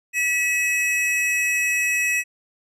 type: tone pair together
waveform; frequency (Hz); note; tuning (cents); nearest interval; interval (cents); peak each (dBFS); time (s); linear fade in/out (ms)
square; 1948.7 / 2562; B6 / E7; -24 / -50; perfect fourth; 474; -25 / -21; 0.13-2.24; 50
effects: low-pass 12000 Hz 12 dB/octave